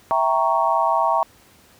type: chord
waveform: sine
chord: E diminished seventh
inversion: none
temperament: equal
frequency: 659.3 / 784 / 932.3 / 1108.7 Hz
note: E5 / G5 / Bb5 / Db6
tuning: 0 / 0 / 0 / 0 cents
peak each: -22 / -23 / -20 / -22 dBFS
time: 0.11-1.23 s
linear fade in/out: 0 ms
effects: pink hiss -52 dBFS RMS until 1.79 s + high-pass 60 Hz 12 dB/octave